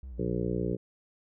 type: tone with vibrato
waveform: triangle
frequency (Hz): 62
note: B1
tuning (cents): +7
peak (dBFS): -37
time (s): 0.03-0.73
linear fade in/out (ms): 0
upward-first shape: square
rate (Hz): 5.6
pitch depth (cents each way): 96
type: harmonic tone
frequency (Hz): 59.9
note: A#1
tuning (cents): +48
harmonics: 2 / 3 / 4 / 5 / 6 / 7 / 8 / 9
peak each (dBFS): -35 / -33 / -44 / -37 / -36 / -35 / -38 / -43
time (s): 0.18-0.77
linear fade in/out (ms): 20
effects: none